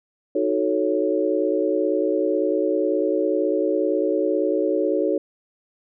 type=chord; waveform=sine; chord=D# half-diminished seventh; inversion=none; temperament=equal with one note detuned; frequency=312 / 370 / 440 / 554.4 Hz; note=D#4 / F#4 / A4 / C#5; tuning=+5 / 0 / 0 / 0 cents; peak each=-24 dBFS; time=0.35-5.18 s; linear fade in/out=5 ms; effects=none